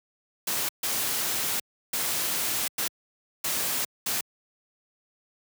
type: noise bursts at uneven times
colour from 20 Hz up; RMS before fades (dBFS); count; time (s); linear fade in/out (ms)
white; -28; 6; 0.47-0.69 / 0.83-1.6 / 1.93-2.68 / 2.78-2.88 / 3.44-3.85 / 4.06-4.21; 5
effects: high-pass 100 Hz 12 dB/octave